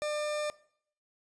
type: tone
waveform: 40% pulse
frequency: 599 Hz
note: D5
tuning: 34 cents sharp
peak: -30 dBFS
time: 0.02-0.5 s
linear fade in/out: 0 ms
effects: noise-tail reverb RT60 0.6 s tail -19 dB re dry + resampled to 22050 Hz

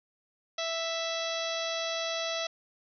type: harmonic tone with a mistuned harmonic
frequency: 659.3 Hz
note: E5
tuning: in tune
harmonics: 1 / 2 / 3 / 4 / 5 / 6 / 7 / 8 / 9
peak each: -34 / -40 / -41 / -41 / -38 / -39 / -45 / -43 / -43 dBFS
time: 0.58-2.47 s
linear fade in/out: 5 ms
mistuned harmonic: 5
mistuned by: +21 cents
effects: none

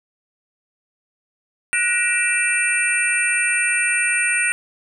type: tone cluster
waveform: sine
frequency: 1471 / 1896 / 2366 / 2663 / 8800 Hz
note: F#6 / A#6 / D7 / E7 / C#9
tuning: -11 / +29 / +12 / +17 / -14 cents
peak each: -23 dBFS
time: 1.73-4.52 s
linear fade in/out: 0 ms
effects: none

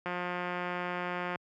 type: click train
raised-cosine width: 0.5 ms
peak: -20 dBFS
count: 232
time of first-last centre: 0.06-1.358 s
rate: 178 Hz
effects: high-pass 100 Hz 12 dB/octave

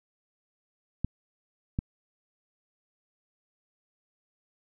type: clicks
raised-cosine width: 5 ms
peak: -15 dBFS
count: 2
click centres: 1.046 / 1.789 s
effects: none

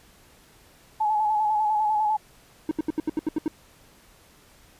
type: tone with vibrato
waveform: sine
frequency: 853 Hz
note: G#5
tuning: 46 cents sharp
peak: -20 dBFS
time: 1-2.17 s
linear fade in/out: 10 ms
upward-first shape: square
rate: 10 Hz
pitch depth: 32 cents each way
type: tone bursts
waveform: triangle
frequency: 311.1 Hz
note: D#4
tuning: in tune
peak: -19 dBFS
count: 9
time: 2.69-3.48 s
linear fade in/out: 2 ms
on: 22 ms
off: 74 ms
effects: pink hiss -55 dBFS RMS until 4.79 s + resampled to 32000 Hz

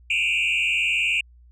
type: tone with frequency modulation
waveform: sine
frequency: 2586 Hz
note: E7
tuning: 34 cents flat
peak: -17 dBFS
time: 0.1-1.21 s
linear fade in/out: 5 ms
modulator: 80.6 Hz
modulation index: 3.2
effects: tanh soft clip ceiling -18 dBFS + added 60 Hz sine -48 dBFS peak until 1.51 s

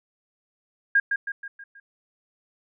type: tone with echo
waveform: sine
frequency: 1620 Hz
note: G#6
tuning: 43 cents flat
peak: -15 dBFS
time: 0.95-1 s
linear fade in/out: 5 ms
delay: 160 ms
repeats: 5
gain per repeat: -6 dB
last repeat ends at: 1.8 s
effects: none

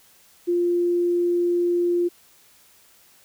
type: tone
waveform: sine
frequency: 349.2 Hz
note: F4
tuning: in tune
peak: -18 dBFS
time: 0.47-2.09 s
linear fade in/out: 20 ms
effects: white hiss -55 dBFS RMS until 3.24 s

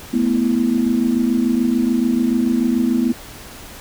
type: chord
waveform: sine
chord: A suspended second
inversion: none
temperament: equal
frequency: 220 / 246.9 / 329.6 Hz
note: A3 / B3 / E4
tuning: 0 / 0 / 0 cents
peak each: -20 / -16 / -22 dBFS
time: 0.13-3.13 s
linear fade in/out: 10 ms
effects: pink hiss -37 dBFS RMS until 3.8 s

